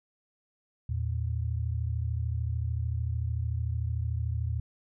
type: tone pair together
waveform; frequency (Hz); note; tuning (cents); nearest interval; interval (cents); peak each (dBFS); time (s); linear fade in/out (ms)
sine; 80.75 / 114.2; E2 / A#2; -35 / -35; tritone; 600; -30 / -31; 0.89-4.6; 5
effects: none